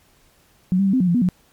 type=tone with pitch steps; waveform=sine; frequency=183.6 / 196.4 / 193.2 / 259.1 / 181.6 / 172.3 / 244.6 / 180.8 Hz; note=F#3 / G3 / G3 / C4 / F#3 / F3 / B3 / F#3; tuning=-13 / +4 / -25 / -17 / -32 / -23 / -16 / -40 cents; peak=-14 dBFS; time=0.72-1.288 s; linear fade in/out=0 ms; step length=71 ms; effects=pink hiss -57 dBFS RMS until 1.52 s + MP3 96 kbps